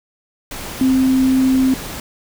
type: tone in noise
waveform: sine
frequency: 261.6 Hz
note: C4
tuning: in tune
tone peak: -11 dBFS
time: 0.81-1.74 s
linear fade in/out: 2 ms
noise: pink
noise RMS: -29 dBFS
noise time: 0.51-2 s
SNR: +15 dB
effects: none